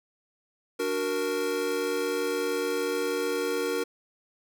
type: chord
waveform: square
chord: D augmented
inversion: none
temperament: equal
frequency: 293.7 / 370 / 466.2 Hz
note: D4 / F#4 / A#4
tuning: 0 / 0 / 0 cents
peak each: -35 / -33 / -29 dBFS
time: 0.79-3.84 s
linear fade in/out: 10 ms
effects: none